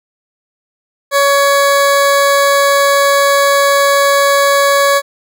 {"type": "tone", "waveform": "20% pulse", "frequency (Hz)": 561, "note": "C#5", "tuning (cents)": 21, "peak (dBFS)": -3, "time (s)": [1.11, 5.02], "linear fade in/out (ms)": 50, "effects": []}